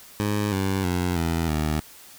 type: tone with pitch steps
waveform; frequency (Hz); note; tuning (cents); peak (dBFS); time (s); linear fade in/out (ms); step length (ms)
15% pulse; 103.8 / 96.29 / 89.33 / 82.86 / 76.87; G#2 / G2 / F2 / E2 / D#2; 0 / -30 / +40 / +9 / -20; -16; 0.2-1.8; 0; 320
effects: white hiss -47 dBFS RMS until 2.18 s